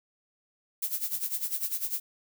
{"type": "noise with tremolo", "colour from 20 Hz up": "violet", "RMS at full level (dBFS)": -29, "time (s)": [0.82, 2], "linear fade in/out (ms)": 5, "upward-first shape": "sine", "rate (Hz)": 10, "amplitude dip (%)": 80, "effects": []}